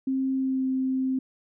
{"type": "tone with pitch glide", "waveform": "sine", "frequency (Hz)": [265.2, 261.7], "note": ["C4", "C4"], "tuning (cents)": [23, 0], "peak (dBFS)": -23, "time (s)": [0.07, 1.19], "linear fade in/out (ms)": 5, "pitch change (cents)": -23, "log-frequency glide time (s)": [0.35, 0.66], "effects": []}